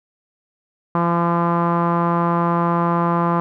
sawtooth tone with low-pass filter, 170.7 Hz, F3, 39 cents flat, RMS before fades -18 dBFS, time 0.95-3.4 s, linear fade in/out 0 ms, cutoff 1100 Hz, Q 5, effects none

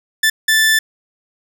sawtooth tone bursts at uneven times, 1760 Hz, A6, in tune, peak -7 dBFS, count 2, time 0.23-0.3 / 0.48-0.79 s, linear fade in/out 5 ms, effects none

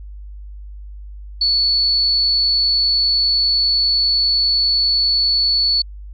sine tone, 4435 Hz, C#8, in tune, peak -13 dBFS, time 1.41-5.82 s, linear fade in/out 5 ms, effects added 50 Hz sine -31 dBFS peak until 6.13 s

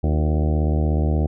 harmonic tone with a mistuned harmonic, 76.6 Hz, D#2, 27 cents flat, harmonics 1 / 2 / 3 / 4 / 5 / 6 / 7 / 8 / 9 / 10, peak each -18 / -24 / -28 / -30 / -32 / -34 / -35 / -36 / -37 / -38 dBFS, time 0.03-1.27 s, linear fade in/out 10 ms, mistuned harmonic 5, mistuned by -64 cents, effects none

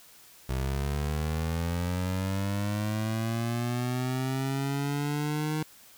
25% pulse linear sweep, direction up, 63.9 to 155.56 Hz, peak -24 dBFS, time 0.49-5.63 s, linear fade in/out 5 ms, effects white hiss -54 dBFS RMS until 5.97 s

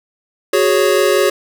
square chord, F# suspended second, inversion none, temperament equal, 370 / 415.3 / 554.4 Hz, F#4 / G#4 / C#5, 0 / 0 / 0 cents, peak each -16 dBFS, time 0.53-1.3 s, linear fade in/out 5 ms, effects none

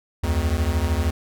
square beating tone pair, 72.3 / 85.3 Hz, D2 / F2, -27 / -40 cents, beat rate 13 Hz, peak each -23 dBFS, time 0.23-1.11 s, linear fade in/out 10 ms, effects none

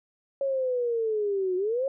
sine linear two-way sweep, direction down then up, 554.4 to 360 to 554.4 Hz, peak -24 dBFS, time 0.41-1.88 s, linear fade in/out 2 ms, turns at 1.56 s, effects none

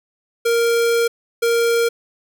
square tone pair in turn, 466.2 / 466.2 Hz, A#4 / A#4, 0 / 0 cents, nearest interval unison, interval 0 cents, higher neither, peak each -15 dBFS, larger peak neither, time 0.45-1.08 / 1.42-1.89 s, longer first, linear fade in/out 10 ms, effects none

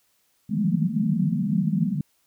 white band-pass noise, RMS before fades -23 dBFS, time 0.49-2.01 s, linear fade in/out 5 ms, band 150 to 230 Hz, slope 96 dB/octave, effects white hiss -67 dBFS RMS until 2.26 s

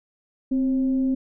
sine tone with frequency modulation, 262.5 Hz, C4, 6 cents sharp, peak -19 dBFS, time 0.51-1.15 s, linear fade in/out 10 ms, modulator 282 Hz, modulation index 0.23, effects none

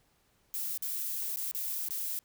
violet noise with dropouts, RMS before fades -35 dBFS, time 0.54-2.19 s, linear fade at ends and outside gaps 0 ms, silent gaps 0.776-0.823 / 1.36-1.371 / 1.513-1.548 / 1.886-1.907 s, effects pink hiss -70 dBFS RMS until 2.24 s

